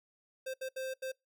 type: tone bursts at uneven times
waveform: square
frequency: 524 Hz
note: C5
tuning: 2 cents sharp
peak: -37 dBFS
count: 4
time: 0.46-0.54 / 0.61-0.69 / 0.76-0.94 / 1.02-1.12 s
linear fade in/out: 10 ms
effects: noise-tail reverb RT60 0.2 s tail -25 dB re dry